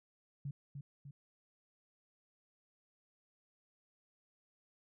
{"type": "tone with echo", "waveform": "sine", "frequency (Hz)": 141.1, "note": "C#3", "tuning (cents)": 31, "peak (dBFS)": -38, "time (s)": [0.45, 0.51], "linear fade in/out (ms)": 5, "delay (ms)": 300, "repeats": 2, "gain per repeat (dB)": -5, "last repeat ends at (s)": 1.11, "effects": []}